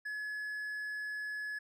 triangle tone, 1700 Hz, G#6, 40 cents sharp, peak -35 dBFS, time 0.05-1.59 s, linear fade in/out 10 ms, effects none

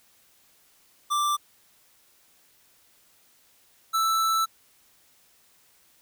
square tone pair in turn, 1177 / 1321.1 Hz, D6 / E6, +3 / +3 cents, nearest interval major second, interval 200 cents, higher second, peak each -23 / -22 dBFS, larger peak second, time 1.1-1.37 / 3.93-4.46 s, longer second, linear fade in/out 20 ms, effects white hiss -61 dBFS RMS until 6.01 s

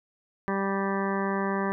harmonic tone, 196 Hz, G3, in tune, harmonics 1 / 2 / 3 / 4 / 5 / 6 / 8 / 9 / 10, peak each -29 / -31 / -36 / -37 / -34 / -35 / -39 / -38 / -43 dBFS, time 0.48-1.72 s, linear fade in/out 0 ms, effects none

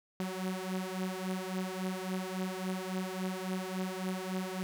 sawtooth beating tone pair, 185 / 188.6 Hz, F#3 / F#3, 0 / +33 cents, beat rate 3.6 Hz, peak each -33 / -34 dBFS, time 0.2-4.63 s, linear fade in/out 0 ms, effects none

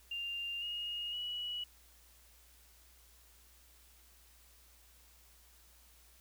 sine tone with pitch steps, 2794 / 2861 / 2930 Hz, F7 / F7 / F#7, 0 / +41 / -18 cents, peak -37 dBFS, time 0.11-1.64 s, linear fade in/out 5 ms, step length 510 ms, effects added 59 Hz sine -64 dBFS peak until 6.2 s + white hiss -64 dBFS RMS until 6.2 s

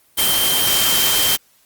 sine tone in noise, 3144 Hz, G7, 4 cents sharp, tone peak -19 dBFS, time 0.17-1.37 s, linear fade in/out 20 ms, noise white, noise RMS -17 dBFS, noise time 0.17-1.37 s, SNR -5 dB, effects white hiss -56 dBFS RMS until 1.65 s + Opus 32 kbps

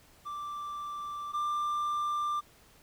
triangle tone pair in turn, 1174.7 / 1187.7 Hz, D6 / D6, 0 / +19 cents, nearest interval unison, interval 19 cents, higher second, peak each -34 / -27 dBFS, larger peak second, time 0.25-1.33 / 1.33-2.41 s, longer neither, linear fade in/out 20 ms, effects pink hiss -60 dBFS RMS until 2.82 s

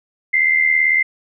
sine tone pair together, 2015 / 2093 Hz, B6 / C7, +34 / 0 cents, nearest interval minor second, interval 66 cents, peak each -19 / -13 dBFS, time 0.33-1.03 s, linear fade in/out 10 ms, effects none

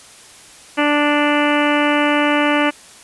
harmonic tone, 293.7 Hz, D4, in tune, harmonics 1 / 2 / 3 / 4 / 5 / 6 / 7 / 8 / 9 / 10, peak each -17 / -20 / -22 / -23 / -24 / -25 / -25 / -26 / -27 / -27 dBFS, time 0.77-2.71 s, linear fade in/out 20 ms, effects white hiss -42 dBFS RMS until 3.03 s + resampled to 24000 Hz

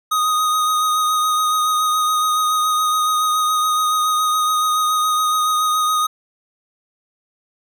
square tone with vibrato, 1246 Hz, D#6, 2 cents sharp, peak -16 dBFS, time 0.11-6.07 s, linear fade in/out 10 ms, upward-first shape sine, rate 7.1 Hz, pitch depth 18 cents each way, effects none

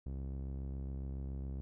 sawtooth tone with low-pass filter, 67.2 Hz, C2, 47 cents sharp, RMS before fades -41 dBFS, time 0.06-1.61 s, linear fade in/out 0 ms, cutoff 340 Hz, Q 0.55, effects none

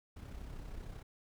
brown noise with amplitude modulation, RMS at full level -44 dBFS, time 0.16-1.03 s, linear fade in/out 10 ms, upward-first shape sine, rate 32.8 Hz, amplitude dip 45%, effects none

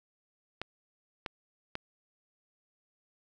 clicks, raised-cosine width 0.3 ms, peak -19 dBFS, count 3, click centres 0.616 / 1.262 / 1.754 s, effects none

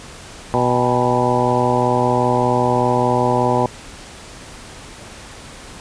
harmonic tone with a mistuned harmonic, 123.2 Hz, B2, 4 cents flat, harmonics 1 / 2 / 3 / 4 / 5 / 6 / 7 / 8, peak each -22 / -22 / -22 / -22 / -22 / -22 / -22 / -22 dBFS, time 0.54-3.66 s, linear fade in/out 0 ms, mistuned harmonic 6, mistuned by +87 cents, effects pink hiss -37 dBFS RMS until 5.8 s + resampled to 22050 Hz

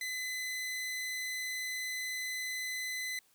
sawtooth tone, 2019 Hz, B6, 38 cents sharp, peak -32 dBFS, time 0.01-3.19 s, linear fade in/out 2 ms, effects white hiss -68 dBFS RMS until 3.34 s

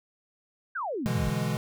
sine exponential sweep, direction down, 1662 to 43.65 Hz, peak -29 dBFS, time 0.75-1.3 s, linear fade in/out 10 ms
square chord, E dominant seventh, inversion second, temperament equal with one note detuned, 123.47 / 145.82 / 164.81 / 207.7 Hz, B2 / D3 / E3 / G#3, 0 / -12 / 0 / 0 cents, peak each -33 dBFS, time 1.06-1.57 s, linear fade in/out 0 ms
effects none

